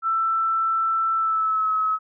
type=tone with pitch glide; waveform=sine; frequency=1331 to 1284.9 Hz; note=E6 to E6; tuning=+16 to -45 cents; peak=-19 dBFS; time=0.02-1.99 s; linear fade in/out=50 ms; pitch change=-61 cents; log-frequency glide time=1.14-1.71 s; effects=none